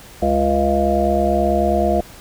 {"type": "harmonic tone", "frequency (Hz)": 69.3, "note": "C#2", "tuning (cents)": 0, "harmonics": [1, 3, 5, 7, 9, 10], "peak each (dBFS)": [-22, -22, -22, -24, -20, -19], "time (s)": [0.22, 2.01], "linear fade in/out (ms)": 5, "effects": ["pink hiss -41 dBFS RMS until 2.2 s"]}